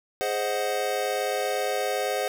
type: chord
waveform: square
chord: Ab dominant seventh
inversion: none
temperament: equal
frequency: 415.3 / 523.3 / 622.3 / 740 Hz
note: Ab4 / C5 / Eb5 / Gb5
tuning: 0 / 0 / 0 / 0 cents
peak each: -32 / -30 / -33 / -31 dBFS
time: 0.21-2.28 s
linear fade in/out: 0 ms
effects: none